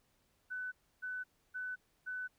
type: tone bursts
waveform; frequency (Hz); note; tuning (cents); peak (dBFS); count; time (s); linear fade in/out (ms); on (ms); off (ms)
sine; 1500; F#6; +23; -38; 4; 0.5-2.28; 20; 220; 300
effects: pink hiss -75 dBFS RMS until 2.38 s